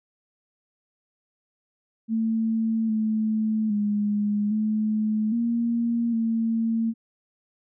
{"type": "tone with pitch steps", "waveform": "sine", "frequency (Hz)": [223.8, 217.8, 207.1, 215.3, 233.9, 226.6], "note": ["A3", "A3", "G#3", "A3", "A#3", "A#3"], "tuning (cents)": [30, -17, -5, -37, 6, -49], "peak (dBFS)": -21, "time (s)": [2.08, 6.94], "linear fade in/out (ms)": 50, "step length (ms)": 810, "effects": []}